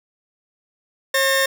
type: tone pair together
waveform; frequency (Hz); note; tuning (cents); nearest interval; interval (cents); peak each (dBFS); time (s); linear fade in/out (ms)
sawtooth; 540 / 1816.3; C#5 / A#6; -45 / -45; octave + major sixth; 2100; -15; 1.14-1.46; 5
effects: none